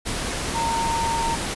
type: tone in noise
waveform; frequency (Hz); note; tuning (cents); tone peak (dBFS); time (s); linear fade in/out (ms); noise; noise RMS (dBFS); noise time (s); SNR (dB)
sine; 919; A#5; -25; -22; 0.54-1.36; 20; pink; -27; 0.05-1.55; +2
effects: resampled to 24000 Hz